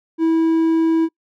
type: tone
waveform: triangle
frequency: 325.7 Hz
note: E4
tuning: 21 cents flat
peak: -11 dBFS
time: 0.18-1.09 s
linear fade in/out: 50 ms
effects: noise-tail reverb RT60 0.1 s tail -25 dB re dry